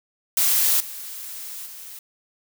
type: noise with level steps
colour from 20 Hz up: blue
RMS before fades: -19 / -35 / -39 dBFS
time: 0.37-1.99 s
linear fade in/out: 2 ms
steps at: 0.8 / 1.66 s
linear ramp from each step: 5 ms
effects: none